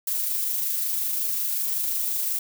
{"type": "noise with amplitude modulation", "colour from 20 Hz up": "violet", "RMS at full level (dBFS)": -25, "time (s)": [0.07, 2.39], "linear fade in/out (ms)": 5, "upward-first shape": "sine", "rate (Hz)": 25.5, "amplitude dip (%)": 25, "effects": []}